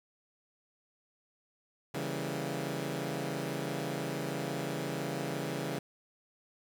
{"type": "tone cluster", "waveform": "15% pulse", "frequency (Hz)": [139.8, 165.8, 197.3, 233.5], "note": ["C#3", "E3", "G3", "A#3"], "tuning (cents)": [15, 10, 11, 3], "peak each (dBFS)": [-31, -32, -35, -38], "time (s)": [1.94, 5.79], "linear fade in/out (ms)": 5, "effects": []}